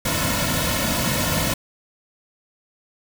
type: noise with comb filter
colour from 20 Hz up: pink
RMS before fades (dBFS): -22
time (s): 0.05-1.54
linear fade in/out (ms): 5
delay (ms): 2.5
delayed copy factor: -0.95
effects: none